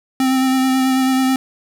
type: tone with vibrato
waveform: square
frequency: 261.6 Hz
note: C4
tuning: in tune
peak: -14 dBFS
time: 0.2-1.36 s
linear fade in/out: 2 ms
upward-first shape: sine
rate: 9.2 Hz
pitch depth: 17 cents each way
effects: 7-bit